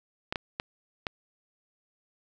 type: clicks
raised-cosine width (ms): 0.3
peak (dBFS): -14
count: 4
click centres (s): 0.325 / 0.358 / 0.599 / 1.068
effects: none